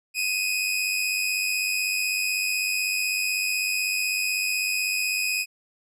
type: tone pair together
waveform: sawtooth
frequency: 2494 / 2590 Hz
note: D#7 / E7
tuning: +3 / -31 cents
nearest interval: minor second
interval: 66 cents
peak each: -21 / -27 dBFS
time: 0.14-5.46 s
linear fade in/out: 50 ms
effects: resampled to 32000 Hz